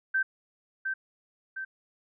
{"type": "tone with echo", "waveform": "sine", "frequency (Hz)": 1554, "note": "G6", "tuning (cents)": -16, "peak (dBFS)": -23, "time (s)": [0.14, 0.23], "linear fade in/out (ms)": 10, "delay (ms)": 710, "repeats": 2, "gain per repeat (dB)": -5, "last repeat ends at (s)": 1.65, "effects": []}